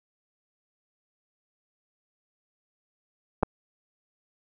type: clicks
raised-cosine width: 1 ms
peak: -19 / -6 dBFS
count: 2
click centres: 3.427 / 3.432 s
effects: none